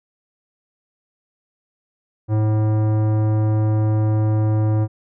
sine tone with tanh clipping, 107.9 Hz, A2, 33 cents flat, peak -17 dBFS, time 2.28-4.88 s, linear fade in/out 50 ms, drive 16 dB, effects none

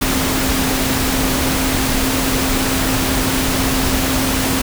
sine tone in noise, 263 Hz, C4, 9 cents sharp, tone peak -20 dBFS, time 0.01-4.62 s, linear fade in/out 10 ms, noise pink, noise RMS -18 dBFS, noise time 0.01-4.62 s, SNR -5 dB, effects none

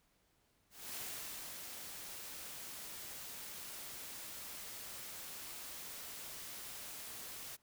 white noise with ADSR envelope, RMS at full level -44 dBFS, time 0.7-7.57 s, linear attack 250 ms, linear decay 580 ms, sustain -4 dB, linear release 24 ms, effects pink hiss -75 dBFS RMS until 7.62 s

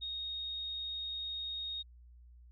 sine tone, 3729 Hz, A#7, in tune, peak -37 dBFS, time 0.01-1.83 s, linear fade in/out 20 ms, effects added 60 Hz sine -54 dBFS peak until 2.51 s

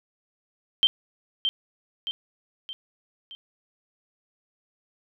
sine tone with echo, 3136 Hz, G7, in tune, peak -15 dBFS, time 0.83-0.87 s, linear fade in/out 0 ms, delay 620 ms, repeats 4, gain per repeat -6 dB, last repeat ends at 3.35 s, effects none

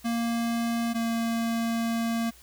square tone pair in turn, 232.7 / 229.8 Hz, A#3 / A#3, -3 / -25 cents, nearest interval unison, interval 22 cents, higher first, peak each -26 dBFS, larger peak neither, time 0.04-0.94 / 0.94-2.31 s, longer second, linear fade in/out 20 ms, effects added 60 Hz sine -56 dBFS peak until 2.42 s + white hiss -54 dBFS RMS until 2.42 s

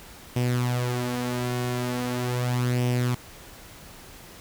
sawtooth tone with flanger, 123.47 Hz, B2, in tune, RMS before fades -26 dBFS, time 0.36-3.15 s, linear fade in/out 5 ms, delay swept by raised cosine 0.35 to 5.35 ms, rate 0.4 Hz, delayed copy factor +0.6, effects pink hiss -46 dBFS RMS until 4.4 s

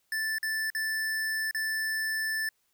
square tone with dropouts, 1760 Hz, A6, in tune, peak -29 dBFS, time 0.12-2.49 s, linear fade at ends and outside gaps 2 ms, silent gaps 0.384-0.429 / 0.702-0.749 / 1.511-1.547 s, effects white hiss -73 dBFS RMS until 2.73 s

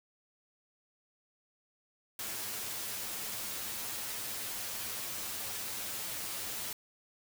white noise with comb filter, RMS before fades -39 dBFS, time 2.19-6.73 s, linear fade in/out 2 ms, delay 9.2 ms, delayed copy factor +0.7, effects none

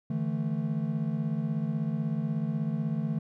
triangle chord, D suspended second, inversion none, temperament equal with one note detuned, 148.54 / 164.81 / 220 Hz, D3 / E3 / A3, +20 / 0 / 0 cents, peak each -30 dBFS, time 0.1-3.19 s, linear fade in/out 5 ms, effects none

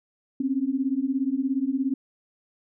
sine beating tone pair, 258.3 / 275.3 Hz, C4 / C#4, -22 / -12 cents, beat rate 17 Hz, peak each -26 / -25 dBFS, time 0.4-1.94 s, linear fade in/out 5 ms, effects none

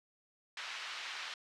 white band-pass noise, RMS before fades -43 dBFS, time 0.57-1.34 s, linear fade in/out 2 ms, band 1200 to 3400 Hz, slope 12 dB/octave, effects low-pass 6000 Hz 12 dB/octave

